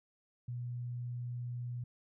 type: tone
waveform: sine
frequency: 121.8 Hz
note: B2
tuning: 24 cents flat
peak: -37 dBFS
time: 0.48-1.84 s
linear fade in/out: 5 ms
effects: none